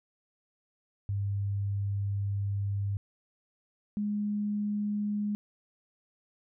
sine tone pair in turn, 100 / 207.4 Hz, G2 / G#3, +35 / -2 cents, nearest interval octave + minor second, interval 1263 cents, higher second, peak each -28 dBFS, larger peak neither, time 1.09-2.97 / 3.97-5.35 s, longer first, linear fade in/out 0 ms, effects none

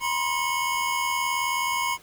square tone cluster, 963 / 1042 / 2195 Hz, B5 / C6 / C#7, -44 / -7 / -18 cents, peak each -29 dBFS, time 0-1.98 s, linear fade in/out 50 ms, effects pink hiss -52 dBFS RMS until 2.02 s

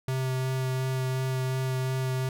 square tone with vibrato, 130.4 Hz, C3, 5 cents flat, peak -27 dBFS, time 0.08-2.29 s, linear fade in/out 2 ms, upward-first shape sine, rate 2.8 Hz, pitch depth 10 cents each way, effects none

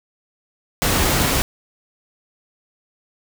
pink noise, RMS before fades -18 dBFS, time 0.82-1.42 s, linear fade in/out 0 ms, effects none

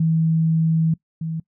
sine tone pair in turn, 161.7 / 161.7 Hz, E3 / E3, -33 / -33 cents, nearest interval unison, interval 0 cents, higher neither, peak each -15 / -23 dBFS, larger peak first, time 0-0.94 / 1.21-1.4 s, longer first, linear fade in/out 5 ms, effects noise-tail reverb RT60 0.1 s tail -22 dB re dry

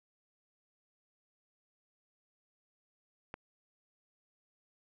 click, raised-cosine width 0.5 ms, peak -26 dBFS, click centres 3.341 s, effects none

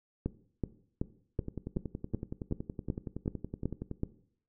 two click trains, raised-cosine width 3 ms, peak -24 / -18 dBFS, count 28 / 11, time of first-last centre 1.39-3.913 / 0.26-4.034 s, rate 10.7 / 2.65 Hz, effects noise-tail reverb RT60 0.6 s tail -17 dB re dry

